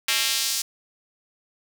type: tone with high-pass filter sweep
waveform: square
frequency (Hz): 123.47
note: B2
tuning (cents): 0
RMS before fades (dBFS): -24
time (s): 0.08-0.62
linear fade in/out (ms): 5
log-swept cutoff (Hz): 2500 to 5700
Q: 1.2
effects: none